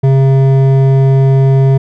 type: tone with hard clipping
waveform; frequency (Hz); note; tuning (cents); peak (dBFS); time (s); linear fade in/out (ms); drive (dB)
triangle; 134.8; C#3; -48; -7; 0.03-1.78; 10; 14
effects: none